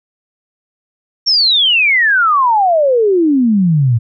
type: exponential sweep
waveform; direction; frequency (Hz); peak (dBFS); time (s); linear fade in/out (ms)
sine; down; 5590 to 110; -8; 1.26-3.99; 20
effects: none